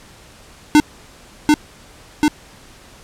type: tone with echo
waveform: square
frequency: 300 Hz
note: D4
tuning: 37 cents sharp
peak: -7 dBFS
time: 0.75-0.8 s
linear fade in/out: 0 ms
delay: 740 ms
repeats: 2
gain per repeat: -2 dB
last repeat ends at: 2.28 s
effects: pink hiss -44 dBFS RMS until 3.03 s + low-pass 10000 Hz 12 dB/octave